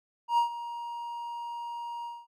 triangle tone with ADSR envelope, 944 Hz, A#5, 22 cents sharp, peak -18 dBFS, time 0.28-2.27 s, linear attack 97 ms, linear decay 110 ms, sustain -15 dB, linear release 220 ms, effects none

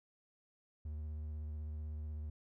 triangle tone with vibrato, 76.2 Hz, D#2, 36 cents flat, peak -38 dBFS, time 0.85-2.3 s, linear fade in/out 5 ms, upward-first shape sine, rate 16 Hz, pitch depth 30 cents each way, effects none

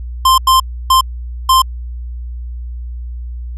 square tone bursts at uneven times, 1046.5 Hz, C6, in tune, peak -7 dBFS, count 4, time 0.25-0.38 / 0.47-0.6 / 0.9-1.01 / 1.49-1.62 s, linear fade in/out 5 ms, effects added 60 Hz sine -22 dBFS peak until 3.57 s + resampled to 32000 Hz

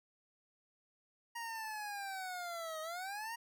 25% pulse linear two-way sweep, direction down then up, 943 to 622.3 to 943 Hz, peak -37 dBFS, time 1.35-3.36 s, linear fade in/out 10 ms, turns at 2.81 s, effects none

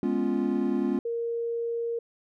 triangle chord, C# dominant seventh, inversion second, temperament equal, 207.7 / 246.9 / 277.2 / 349.2 Hz, G#3 / B3 / C#4 / E#4, 0 / 0 / 0 / 0 cents, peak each -28 / -27 / -27 / -28 dBFS, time 0.03-0.99 s, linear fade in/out 2 ms
sine tone, 466.2 Hz, A#4, in tune, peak -27 dBFS, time 1.05-1.99 s, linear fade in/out 5 ms
effects none

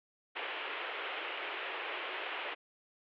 white band-pass noise, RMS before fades -40 dBFS, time 0.35-2.55 s, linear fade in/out 20 ms, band 340 to 3100 Hz, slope 48 dB/octave, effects none

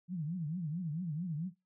sine tone with vibrato, 164.81 Hz, E3, in tune, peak -34 dBFS, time 0.08-1.52 s, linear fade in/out 50 ms, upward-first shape triangle, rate 4.5 Hz, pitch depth 250 cents each way, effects noise-tail reverb RT60 0.2 s tail -17 dB re dry

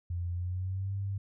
sine tone with pitch glide, 87.31 to 98.57 Hz, F2 to G2, 0 to +10 cents, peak -31 dBFS, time 0.1-1.18 s, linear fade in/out 5 ms, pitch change +210 cents, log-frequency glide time 0.32-0.94 s, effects none

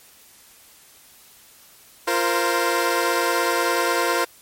15% pulse chord, F suspended fourth, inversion none, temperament equal with one note detuned, 345.6 / 466.2 / 523.3 Hz, F4 / Bb4 / C5, -18 / 0 / 0 cents, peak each -17 dBFS, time 2.07-4.25 s, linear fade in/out 10 ms, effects white hiss -50 dBFS RMS until 4.41 s + MP3 64 kbps

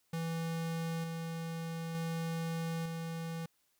square tone with tremolo, 164.81 Hz, E3, in tune, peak -35 dBFS, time 0.13-3.46 s, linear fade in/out 5 ms, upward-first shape square, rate 0.55 Hz, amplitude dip 30%, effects white hiss -75 dBFS RMS until 3.79 s

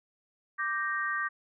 sine chord, G minor, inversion second, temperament equal, 1174.7 / 1568 / 1864.7 Hz, D6 / G6 / Bb6, 0 / 0 / 0 cents, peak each -33 dBFS, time 0.58-1.29 s, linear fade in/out 20 ms, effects none

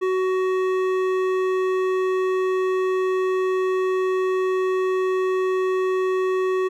sine tone with hard clipping, 373.5 Hz, F#4, 16 cents sharp, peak -21 dBFS, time 0.01-6.69 s, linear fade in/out 20 ms, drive 12 dB, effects none

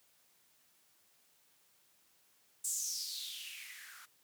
violet noise with band-pass filter sweep, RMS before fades -42 dBFS, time 2.64-4.06 s, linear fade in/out 10 ms, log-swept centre 8000 to 1300 Hz, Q 6, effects white hiss -70 dBFS RMS until 4.23 s + high-pass 80 Hz 12 dB/octave

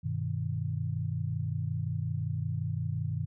sine chord, G augmented, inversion none, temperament equal, 98 / 123.47 / 155.56 Hz, G2 / B2 / D#3, 0 / 0 / 0 cents, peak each -34 dBFS, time 0.03-3.26 s, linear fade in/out 20 ms, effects none

